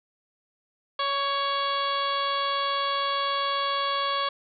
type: harmonic tone with a mistuned harmonic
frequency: 559 Hz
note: C#5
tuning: 14 cents sharp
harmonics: 1 / 2 / 3 / 4 / 5 / 6 / 7 / 8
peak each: -33 / -26 / -36 / -39 / -39 / -32 / -41 / -38 dBFS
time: 0.99-4.29 s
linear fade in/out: 5 ms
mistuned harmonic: 3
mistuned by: -21 cents
effects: none